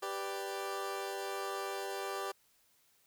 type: chord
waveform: 20% pulse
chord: G major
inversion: none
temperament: equal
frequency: 392 / 493.9 / 587.3 Hz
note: G4 / B4 / D5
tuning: 0 / 0 / 0 cents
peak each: -34 / -39 / -39 dBFS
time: 0.02-2.32 s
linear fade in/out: 10 ms
effects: white hiss -70 dBFS RMS until 3.06 s